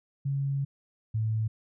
sine tone pair in turn, 138.59 / 110 Hz, C#3 / A2, 0 / 0 cents, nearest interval major third, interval 400 cents, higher first, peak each -26 / -25 dBFS, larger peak second, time 0.25-0.65 / 1.14-1.48 s, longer first, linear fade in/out 10 ms, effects none

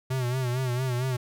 square tone with vibrato, 126.5 Hz, B2, 42 cents sharp, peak -26 dBFS, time 0.1-1.17 s, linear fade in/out 10 ms, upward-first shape sine, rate 4.4 Hz, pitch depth 77 cents each way, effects none

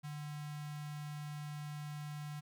square tone with notch filter, 148.4 Hz, D3, 18 cents sharp, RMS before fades -44 dBFS, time 0.03-2.41 s, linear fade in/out 20 ms, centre 450 Hz, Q 1.6, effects none

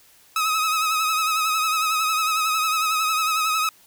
sawtooth tone with vibrato, 1275 Hz, D#6, 42 cents sharp, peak -16 dBFS, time 0.36-3.69 s, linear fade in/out 2 ms, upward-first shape triangle, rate 11 Hz, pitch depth 54 cents each way, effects white hiss -54 dBFS RMS until 3.86 s

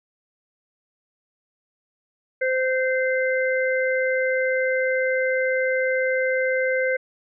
harmonic tone, 518 Hz, C5, 17 cents flat, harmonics 1 / 3 / 4, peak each -21 / -26 / -27 dBFS, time 2.41-6.97 s, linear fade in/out 10 ms, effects none

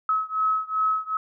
sine beating tone pair, 1284 / 1286.6 Hz, E6 / E6, -46 / -42 cents, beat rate 2.6 Hz, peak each -24 / -25 dBFS, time 0.09-1.17 s, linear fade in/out 2 ms, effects none

